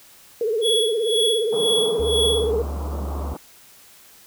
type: tone with vibrato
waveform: sine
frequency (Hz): 446.5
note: A4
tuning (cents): +25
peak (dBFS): -19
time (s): 0.41-2.62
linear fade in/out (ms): 2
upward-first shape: triangle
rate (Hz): 17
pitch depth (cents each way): 140
type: tone with tremolo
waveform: square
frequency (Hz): 3367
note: G#7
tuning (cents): +23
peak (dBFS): -18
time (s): 0.61-2.52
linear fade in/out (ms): 50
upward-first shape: sine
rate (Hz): 2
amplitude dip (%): 90
type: band-pass noise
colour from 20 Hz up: pink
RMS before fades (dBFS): -34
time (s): 1.52-3.37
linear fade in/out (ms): 5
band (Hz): 150 to 1200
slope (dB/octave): 48
type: tone with pitch glide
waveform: sine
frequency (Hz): 72.1 to 71.27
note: D2 to C#2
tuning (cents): -31 to +49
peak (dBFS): -25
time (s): 1.99-3.34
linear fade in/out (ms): 10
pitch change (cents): -20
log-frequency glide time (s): 2.22-2.64
effects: white hiss -49 dBFS RMS until 4.26 s